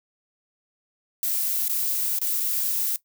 violet noise with dropouts, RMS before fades -25 dBFS, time 1.23-2.96 s, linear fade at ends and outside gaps 0 ms, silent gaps 1.681-1.696 / 2.187-2.215 / 2.4-2.404 s, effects noise-tail reverb RT60 0.1 s tail -17 dB re dry

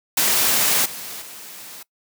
white noise with level steps, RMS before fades -18 / -33 / -38 dBFS, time 0.17-1.83 s, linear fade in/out 5 ms, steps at 0.85 / 1.21 s, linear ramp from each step 10 ms, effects noise-tail reverb RT60 0.1 s tail -22 dB re dry + high-pass 150 Hz 12 dB/octave

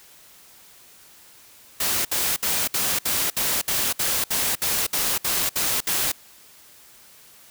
white noise bursts, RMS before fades -23 dBFS, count 14, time 1.8-6.119 s, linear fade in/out 5 ms, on 250 ms, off 63 ms, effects white hiss -50 dBFS RMS until 7.5 s

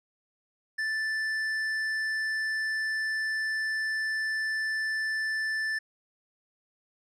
triangle tone with tanh clipping, 1760 Hz, A6, in tune, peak -29 dBFS, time 0.78-5.79 s, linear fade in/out 10 ms, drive 12 dB, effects none

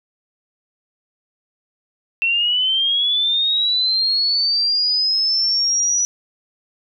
sine linear sweep, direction up, 2686 to 5900 Hz, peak -15 dBFS, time 2.22-6.05 s, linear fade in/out 0 ms, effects none

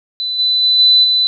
sine tone with level steps, 4000 Hz, B7, 21 cents sharp, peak -17 / -11 / -9 / -6 / -10 dBFS, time 0.2-1.27 s, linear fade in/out 0 ms, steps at 0.38 / 0.62 / 0.78 / 1.03 s, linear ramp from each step 20 ms, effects none

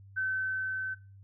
sine tone with level ramp, 1530 Hz, G6, 42 cents flat, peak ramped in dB -28 to -33 dBFS, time 0.16-0.95 s, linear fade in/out 20 ms, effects noise-tail reverb RT60 0.3 s tail -17 dB re dry + added 98 Hz sine -50 dBFS peak until 1.23 s

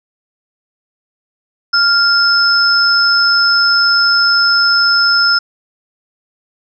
sine tone pair together, 1396.9 / 5218 Hz, F6 / E8, 0 / -18 cents, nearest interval octave + major seventh, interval 2282 cents, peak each -11 dBFS, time 1.73-5.39 s, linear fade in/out 10 ms, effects none

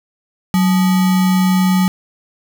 sine tone with sample-and-hold, 185.6 Hz, F#3, 6 cents sharp, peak -10 dBFS, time 0.54-1.88 s, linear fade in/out 0 ms, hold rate 1050 Hz, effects none

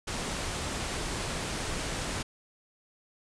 pink low-pass noise, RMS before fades -34 dBFS, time 0.07-2.23 s, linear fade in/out 10 ms, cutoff 9800 Hz, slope 48 dB/octave, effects none

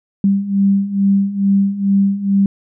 sine beating tone pair, 196 / 198.3 Hz, G3 / G3, 0 / +20 cents, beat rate 2.3 Hz, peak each -17 / -13 dBFS, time 0.24-2.46 s, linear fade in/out 2 ms, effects none

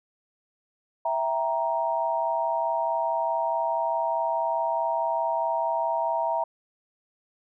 sine chord, E diminished, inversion none, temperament equal with one note detuned, 659.3 / 784 / 936.1 Hz, E5 / G5 / Bb5, 0 / 0 / +7 cents, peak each -27 / -32 / -26 dBFS, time 1.05-6.44 s, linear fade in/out 5 ms, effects none

